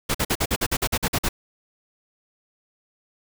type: noise bursts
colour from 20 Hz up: pink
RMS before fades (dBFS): -22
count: 12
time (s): 0.09-1.29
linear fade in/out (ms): 10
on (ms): 56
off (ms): 48
effects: none